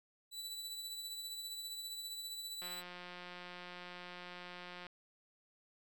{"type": "tone with tremolo", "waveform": "sawtooth", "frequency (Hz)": 3961, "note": "B7", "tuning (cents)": 4, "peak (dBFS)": -38, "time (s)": [0.31, 2.83], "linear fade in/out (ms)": 50, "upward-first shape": "triangle", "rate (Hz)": 15, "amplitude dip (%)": 45}
{"type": "click train", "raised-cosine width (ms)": 0.3, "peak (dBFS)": -33, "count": 401, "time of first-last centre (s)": [2.62, 4.867], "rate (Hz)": 178}
{"effects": []}